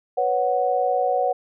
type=chord; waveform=sine; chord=B suspended second; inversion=none; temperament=equal; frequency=493.9 / 554.4 / 740 Hz; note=B4 / C#5 / F#5; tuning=0 / 0 / 0 cents; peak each=-24 / -24 / -21 dBFS; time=0.17-1.33 s; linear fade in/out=10 ms; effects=none